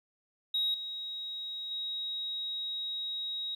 sine tone with level steps, 3800 Hz, A#7, 33 cents sharp, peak -26 / -36 / -33 dBFS, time 0.54-3.55 s, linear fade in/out 5 ms, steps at 0.74 / 1.71 s, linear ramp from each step 2 ms, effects tanh soft clip ceiling -24 dBFS + 11-bit

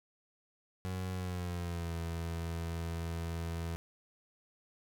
30% pulse tone with pitch glide, 92.6 to 83.46 Hz, F#2 to E2, +2 to +22 cents, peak -33 dBFS, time 0.85-3.76 s, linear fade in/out 0 ms, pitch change -180 cents, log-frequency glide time 1.13-1.93 s, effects 12-bit

